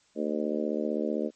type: harmonic tone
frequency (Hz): 75.6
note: D#2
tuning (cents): -49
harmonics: 3 / 4 / 5 / 6 / 7 / 8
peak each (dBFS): -32 / -33 / -34 / -35 / -35 / -36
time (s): 0.15-1.31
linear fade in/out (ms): 50
effects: white hiss -65 dBFS RMS until 1.35 s + MP3 32 kbps